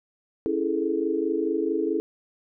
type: chord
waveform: sine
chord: A major seventh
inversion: first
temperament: equal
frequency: 277.2 / 329.6 / 415.3 / 440 Hz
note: C#4 / E4 / G#4 / A4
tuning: 0 / 0 / 0 / 0 cents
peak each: -31 / -26 / -28 / -29 dBFS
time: 0.46-2 s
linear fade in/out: 0 ms
effects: none